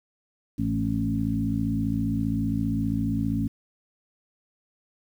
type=harmonic tone with a mistuned harmonic; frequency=55.1 Hz; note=A1; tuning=3 cents sharp; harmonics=1 / 2 / 3 / 4 / 5; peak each=-34 / -29 / -32 / -28 / -28 dBFS; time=0.58-3.48 s; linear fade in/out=10 ms; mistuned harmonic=3; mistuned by=+31 cents; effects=9-bit